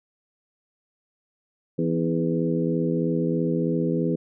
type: harmonic tone with a mistuned harmonic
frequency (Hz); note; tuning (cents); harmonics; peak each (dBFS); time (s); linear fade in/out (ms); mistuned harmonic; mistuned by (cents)
83.1; E2; +15; 2 / 3 / 4 / 5 / 6; -25 / -27 / -28 / -29 / -30; 1.78-4.16; 10; 4; -42
effects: none